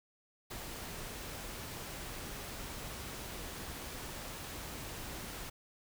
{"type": "noise", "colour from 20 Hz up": "pink", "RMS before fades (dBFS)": -44, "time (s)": [0.5, 5.5], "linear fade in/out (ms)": 10, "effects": []}